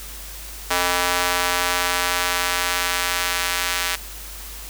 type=tone with high-pass filter sweep; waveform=square; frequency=89 Hz; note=F2; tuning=33 cents sharp; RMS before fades=-22 dBFS; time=0.7-3.96 s; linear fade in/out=10 ms; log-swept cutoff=840 to 1700 Hz; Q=0.76; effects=added 50 Hz sine -37 dBFS peak until 4.69 s + white hiss -37 dBFS RMS until 4.69 s